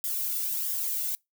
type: noise with flanger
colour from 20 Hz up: violet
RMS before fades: -30 dBFS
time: 0.04-1.15 s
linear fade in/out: 0 ms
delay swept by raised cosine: 0.58 to 1.45 ms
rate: 1.5 Hz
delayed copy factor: +0.55
effects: noise-tail reverb RT60 0.2 s tail -26 dB re dry